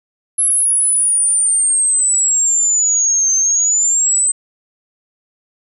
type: exponential two-way sweep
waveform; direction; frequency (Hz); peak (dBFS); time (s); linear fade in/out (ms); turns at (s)
sine; down then up; 11040 to 6250 to 8200; -11; 0.38-4.32; 10; 3.35
effects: none